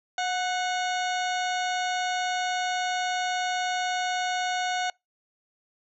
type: harmonic tone with a mistuned harmonic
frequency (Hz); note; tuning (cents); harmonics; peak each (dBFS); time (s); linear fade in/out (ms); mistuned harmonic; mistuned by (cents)
728; F#5; -28; 1 / 2 / 3 / 4 / 5 / 6 / 8 / 9 / 10; -27 / -32 / -37 / -38 / -38 / -42 / -43 / -44 / -48; 0.18-4.9; 2; 2; +42
effects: noise-tail reverb RT60 0.2 s tail -26 dB re dry